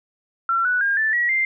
sine tone with pitch steps, 1357 / 1479.8 / 1613.8 / 1759.8 / 1919.1 / 2093 Hz, E6 / F#6 / G6 / A6 / A#6 / C7, +50 / 0 / +50 / 0 / +50 / 0 cents, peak -17 dBFS, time 0.49-1.45 s, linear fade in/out 2 ms, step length 160 ms, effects none

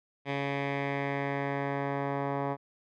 10% pulse tone with low-pass filter sweep, 140 Hz, C#3, 18 cents sharp, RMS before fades -32 dBFS, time 0.25-2.57 s, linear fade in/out 50 ms, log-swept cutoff 2700 to 1200 Hz, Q 2.1, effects none

